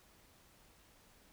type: silence
effects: pink hiss -65 dBFS RMS until 1.32 s